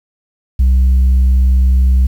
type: tone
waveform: sine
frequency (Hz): 64.2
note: C2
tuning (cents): -32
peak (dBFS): -4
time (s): 0.59-2.07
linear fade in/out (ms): 10
effects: tanh soft clip ceiling -6 dBFS + 7-bit